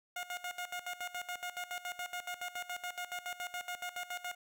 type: tone with tremolo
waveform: 15% pulse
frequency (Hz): 715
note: F5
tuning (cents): +41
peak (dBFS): -31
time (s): 0.16-4.35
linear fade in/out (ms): 5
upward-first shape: square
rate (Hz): 7.1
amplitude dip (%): 80
effects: none